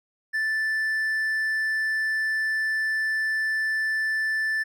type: tone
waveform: triangle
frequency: 1760 Hz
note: A6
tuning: in tune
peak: -21 dBFS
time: 0.33-4.64 s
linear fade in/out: 20 ms
effects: none